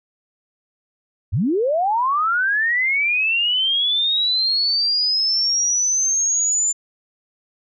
sine linear sweep, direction up, 71.5 to 7160 Hz, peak -16 dBFS, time 1.32-6.73 s, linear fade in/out 20 ms, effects none

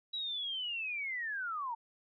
sine linear sweep, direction down, 3914 to 890 Hz, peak -35 dBFS, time 0.13-1.75 s, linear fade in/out 10 ms, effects none

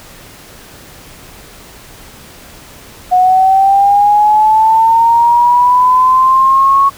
sine linear sweep, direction up, 726 to 1108.7 Hz, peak -5 dBFS, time 3.11-6.9 s, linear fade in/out 20 ms, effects pink hiss -36 dBFS RMS until 6.97 s

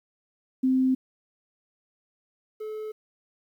sine / triangle tone pair in turn, 260 / 431.4 Hz, C4 / A4, -11 / -34 cents, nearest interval major sixth, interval 877 cents, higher second, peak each -19 / -30 dBFS, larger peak first, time 0.63-0.95 / 2.6-2.92 s, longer neither, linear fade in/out 10 ms, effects 10-bit

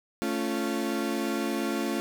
35% pulse chord, A augmented, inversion none, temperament equal with one note detuned, 220 / 277.2 / 345.8 Hz, A3 / C#4 / E#4, 0 / 0 / -17 cents, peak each -30 dBFS, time 0.22-2 s, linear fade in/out 0 ms, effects none

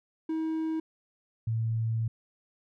triangle / sine tone pair in turn, 319.3 / 112.89 Hz, D#4 / A2, +45 / +45 cents, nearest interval octave + tritone, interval 1800 cents, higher first, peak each -26 dBFS, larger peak neither, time 0.29-0.8 / 1.47-2.08 s, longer second, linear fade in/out 5 ms, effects none

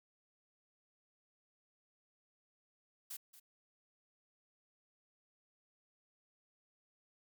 blue noise with echo, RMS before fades -45 dBFS, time 3.1-3.17 s, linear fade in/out 10 ms, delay 230 ms, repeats 1, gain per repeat -14 dB, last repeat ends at 3.4 s, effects none

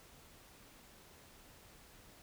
silence, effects pink hiss -60 dBFS RMS until 2.22 s

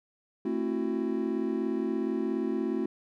triangle chord, F# half-diminished seventh, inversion first, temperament just, 222 / 266.4 / 333 / 370 Hz, A3 / C4 / E4 / F#4, +16 / +31 / +18 / 0 cents, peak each -31 dBFS, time 0.45-2.86 s, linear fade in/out 5 ms, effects none

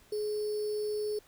sine tone with sample-and-hold, 421.5 Hz, G#4, 26 cents sharp, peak -30 dBFS, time 0.12-1.19 s, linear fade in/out 5 ms, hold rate 4900 Hz, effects pink hiss -61 dBFS RMS until 1.27 s

